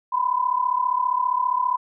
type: tone pair together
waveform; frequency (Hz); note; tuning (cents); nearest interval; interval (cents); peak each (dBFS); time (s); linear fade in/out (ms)
sine; 984 / 1019; B5 / C6; -7 / -46; minor second; 61; -22; 0.12-1.77; 10
effects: none